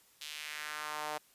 sawtooth tone with high-pass filter sweep, 151.3 Hz, D#3, 48 cents flat, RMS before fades -41 dBFS, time 0.21-1.18 s, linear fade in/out 5 ms, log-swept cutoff 3400 to 690 Hz, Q 1.8, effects white hiss -65 dBFS RMS until 1.34 s + resampled to 32000 Hz

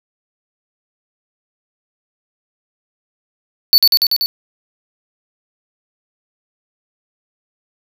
square tone with echo, 4483 Hz, C#8, 19 cents sharp, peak -5 dBFS, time 3.73-3.78 s, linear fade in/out 0 ms, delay 96 ms, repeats 5, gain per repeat -2 dB, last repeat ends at 4.26 s, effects none

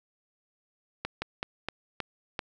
slowing click train, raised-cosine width 0.3 ms, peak -15 dBFS, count 6, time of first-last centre 1.05-2.392 s, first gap 170 ms, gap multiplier 1.23, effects none

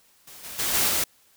white noise with level steps, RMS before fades -45 / -38 / -26 / -22 / -24 dBFS, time 0.27-1.04 s, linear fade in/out 5 ms, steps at 0.43 / 0.58 / 0.73 / 0.88 s, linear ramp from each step 20 ms, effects white hiss -60 dBFS RMS until 1.36 s

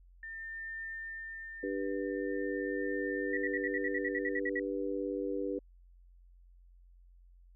sine tone with tremolo, 1802 Hz, A6, 41 cents sharp, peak -38 dBFS, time 0.23-4.4 s, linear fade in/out 2 ms, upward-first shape triangle, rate 0.43 Hz, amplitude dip 65%
sine chord, G major, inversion second, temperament just, 294 / 392 / 490 Hz, D4 / G4 / B4, +2 / 0 / -14 cents, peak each -37 dBFS, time 1.63-5.59 s, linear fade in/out 5 ms
sine tone bursts, 1933 Hz, B6, 38 cents flat, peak -32 dBFS, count 13, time 3.33-4.597 s, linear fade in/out 5 ms, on 43 ms, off 59 ms
effects added 44 Hz sine -56 dBFS peak until 7.55 s

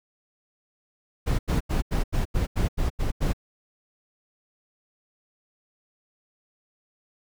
brown noise bursts, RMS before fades -23 dBFS, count 10, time 1.26-3.334 s, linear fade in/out 20 ms, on 130 ms, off 86 ms, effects none

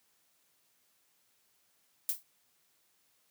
violet noise with exponential decay, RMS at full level -27 dBFS, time 2.09-2.23 s, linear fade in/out 0 ms, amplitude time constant 29 ms, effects white hiss -72 dBFS RMS until 3.3 s + high-pass 80 Hz 12 dB/octave

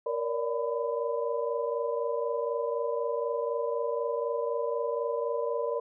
sine tone cluster, 468.2 / 567 / 591 / 1003 Hz, A#4 / C#5 / D5 / B5, +8 / +39 / +11 / +26 cents, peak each -30 / -35 / -34 / -37 dBFS, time 0.06-5.8 s, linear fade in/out 5 ms, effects none

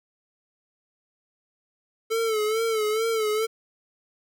square tone with vibrato, 440 Hz, A4, in tune, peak -23 dBFS, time 2.1-3.47 s, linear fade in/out 20 ms, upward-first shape sine, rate 2.3 Hz, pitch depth 68 cents each way, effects none

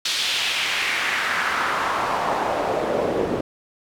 pink noise with band-pass filter sweep, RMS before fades -23 dBFS, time 0.05-3.41 s, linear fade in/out 5 ms, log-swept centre 4000 to 390 Hz, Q 2, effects none

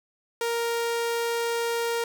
sawtooth tone, 466.7 Hz, A#4, 2 cents sharp, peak -21 dBFS, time 0.41-2.04 s, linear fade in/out 2 ms, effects none

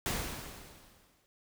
pink noise with exponential decay, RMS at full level -32 dBFS, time 0.06-1.26 s, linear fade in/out 0 ms, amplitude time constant 260 ms, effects none

